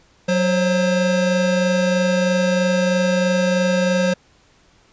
square tone pair together, 185 / 531.9 Hz, F#3 / C5, 0 / +28 cents, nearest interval octave + tritone, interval 1828 cents, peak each -19 dBFS, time 0.28-4.14 s, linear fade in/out 10 ms, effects pink hiss -55 dBFS RMS until 4.92 s + resampled to 16000 Hz

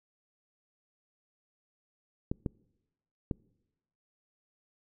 clicks, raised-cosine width 3 ms, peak -18 dBFS, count 3, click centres 2.315 / 2.462 / 3.312 s, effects noise-tail reverb RT60 1.0 s tail -26 dB re dry

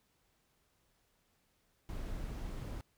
brown noise, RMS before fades -41 dBFS, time 1.89-2.81 s, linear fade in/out 0 ms, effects pink hiss -75 dBFS RMS until 2.97 s

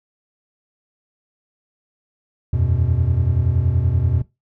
triangle chord, E suspended second, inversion none, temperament equal with one note detuned, 82.03 / 92.5 / 123.47 Hz, E2 / F#2 / B2, -8 / 0 / 0 cents, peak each -18 dBFS, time 2.53-4.22 s, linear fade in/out 5 ms, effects noise-tail reverb RT60 0.2 s tail -18 dB re dry

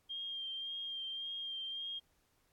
sine tone with vibrato, 3201 Hz, G7, 36 cents sharp, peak -39 dBFS, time 0.09-2 s, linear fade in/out 20 ms, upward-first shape sine, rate 1.8 Hz, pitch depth 24 cents each way, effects pink hiss -75 dBFS RMS until 2.52 s + AAC 64 kbps

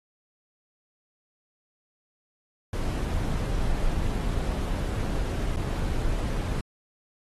brown noise with dropouts, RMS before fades -27 dBFS, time 2.73-6.61 s, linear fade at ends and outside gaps 2 ms, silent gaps 5.562-5.569 s, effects AAC 32 kbps

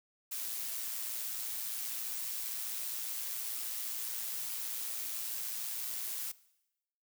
blue noise with amplitude modulation, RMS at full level -37 dBFS, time 0.31-6.32 s, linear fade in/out 10 ms, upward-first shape sine, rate 115 Hz, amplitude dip 35%, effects noise-tail reverb RT60 0.9 s tail -20 dB re dry

